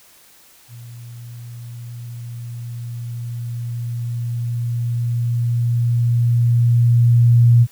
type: tone with level ramp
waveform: sine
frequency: 118.8 Hz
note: A#2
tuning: 33 cents sharp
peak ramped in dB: -34 to -7 dBFS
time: 0.68-7.67 s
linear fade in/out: 50 ms
effects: white hiss -49 dBFS RMS until 7.71 s